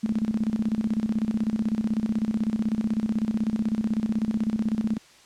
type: tone with tremolo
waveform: sine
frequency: 218.7 Hz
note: A3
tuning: 10 cents flat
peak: -20 dBFS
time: 0.03-4.98 s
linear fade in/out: 10 ms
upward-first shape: square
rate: 16 Hz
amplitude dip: 75%
effects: white hiss -53 dBFS RMS until 5.25 s + low-pass 7000 Hz 12 dB/octave